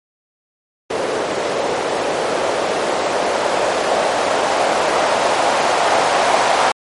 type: noise with low-pass filter sweep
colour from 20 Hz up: violet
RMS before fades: -17 dBFS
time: 0.9-6.72 s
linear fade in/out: 5 ms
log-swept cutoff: 480 to 750 Hz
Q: 2
effects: MP3 48 kbps